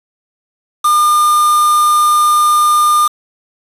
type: tone with quantisation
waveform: triangle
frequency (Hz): 1208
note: D6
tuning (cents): +48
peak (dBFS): -6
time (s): 0.84-3.08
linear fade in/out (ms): 10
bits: 3
effects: resampled to 32000 Hz